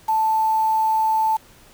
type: tone with quantisation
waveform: sine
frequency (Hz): 880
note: A5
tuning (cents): 0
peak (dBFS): -16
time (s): 0.08-1.37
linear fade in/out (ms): 10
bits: 6
effects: pink hiss -50 dBFS RMS until 1.73 s